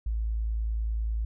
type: tone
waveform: sine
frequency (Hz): 55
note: A1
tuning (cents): 0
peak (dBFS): -26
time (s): 0.06-1.25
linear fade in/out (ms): 5
effects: none